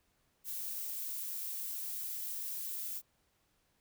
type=noise; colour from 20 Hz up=violet; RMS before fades=-40 dBFS; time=0.44-3.02 s; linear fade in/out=50 ms; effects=pink hiss -75 dBFS RMS until 3.8 s